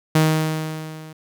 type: tone with level ramp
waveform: sawtooth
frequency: 157.1 Hz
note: D#3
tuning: 17 cents sharp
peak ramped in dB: -8 to -33 dBFS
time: 0.15-1.13 s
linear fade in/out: 5 ms
effects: none